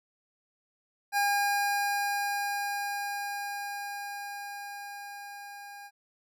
25% pulse tone with level ramp, 810 Hz, G#5, 43 cents flat, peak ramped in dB -20 to -40 dBFS, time 1.12-5.91 s, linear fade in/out 50 ms, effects none

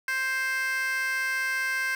15% pulse tone with high-pass filter, 525 Hz, C5, 6 cents sharp, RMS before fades -28 dBFS, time 0.08-1.95 s, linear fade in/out 2 ms, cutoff 1700 Hz, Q 3.3, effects none

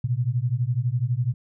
sine beating tone pair, 116.6 / 128.6 Hz, A#2 / C3, +1 / -30 cents, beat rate 12 Hz, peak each -24 dBFS, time 0.04-1.34 s, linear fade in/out 5 ms, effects none

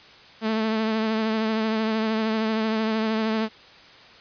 sawtooth tone with vibrato, 220 Hz, A3, in tune, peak -18 dBFS, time 0.41-3.49 s, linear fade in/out 50 ms, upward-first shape triangle, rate 13 Hz, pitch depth 34 cents each way, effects white hiss -48 dBFS RMS until 4.2 s + resampled to 11025 Hz

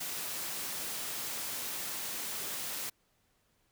white high-pass noise, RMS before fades -38 dBFS, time 0-2.9 s, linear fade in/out 10 ms, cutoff 110 Hz, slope 12 dB/octave, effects pink hiss -73 dBFS RMS until 3.71 s

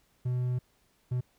triangle tone bursts at uneven times, 124.8 Hz, B2, 19 cents sharp, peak -25 dBFS, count 2, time 0.25-0.59 / 1.11-1.21 s, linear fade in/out 10 ms, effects pink hiss -69 dBFS RMS until 1.38 s

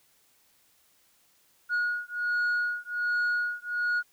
sine beating tone pair, 1446 / 1447.3 Hz, F#6 / F#6, -40 / -39 cents, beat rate 1.3 Hz, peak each -27 dBFS, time 1.69-4.03 s, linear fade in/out 50 ms, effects tanh soft clip ceiling -23 dBFS + white hiss -65 dBFS RMS until 4.12 s

